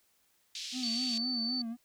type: band-pass noise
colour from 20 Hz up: white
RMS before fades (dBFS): -41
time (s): 0.55-1.18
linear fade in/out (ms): 2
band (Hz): 3000 to 5400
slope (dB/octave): 24
type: tone with vibrato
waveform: triangle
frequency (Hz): 241.3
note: B3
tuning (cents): -40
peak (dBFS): -33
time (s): 0.72-1.77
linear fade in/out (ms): 50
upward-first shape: sine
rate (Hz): 3.9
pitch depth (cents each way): 110
type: tone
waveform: sine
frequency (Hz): 4526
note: C#8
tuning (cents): +35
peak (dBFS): -32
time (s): 0.83-1.62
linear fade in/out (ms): 5
effects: white hiss -71 dBFS RMS until 1.84 s